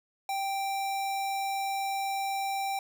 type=tone; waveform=square; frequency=784 Hz; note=G5; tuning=in tune; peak=-30 dBFS; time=0.29-2.79 s; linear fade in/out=2 ms; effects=none